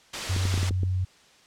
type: noise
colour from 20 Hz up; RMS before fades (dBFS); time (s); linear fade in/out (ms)
white; -30; 0.13-0.7; 10
type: tone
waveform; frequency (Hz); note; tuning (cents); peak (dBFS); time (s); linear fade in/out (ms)
sine; 92.5; F#2; 0; -23; 0.29-1.05; 10
type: clicks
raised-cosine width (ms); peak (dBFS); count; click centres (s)
3; -19; 7; 0.364 / 0.454 / 0.541 / 0.577 / 0.63 / 0.709 / 0.833
effects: white hiss -56 dBFS RMS until 1.46 s + low-pass 6000 Hz 12 dB/octave